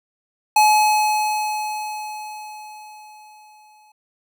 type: tone with exponential decay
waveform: square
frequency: 851 Hz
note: G#5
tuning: 42 cents sharp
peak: -11 dBFS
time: 0.56-3.92 s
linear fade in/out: 5 ms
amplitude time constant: 730 ms
effects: none